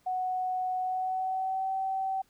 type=tone with pitch glide; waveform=sine; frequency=740 to 767 Hz; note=F#5 to G5; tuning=0 to -38 cents; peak=-28 dBFS; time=0.06-2.22 s; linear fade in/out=10 ms; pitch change=+62 cents; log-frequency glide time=0.8-1.72 s; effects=pink hiss -67 dBFS RMS until 2.29 s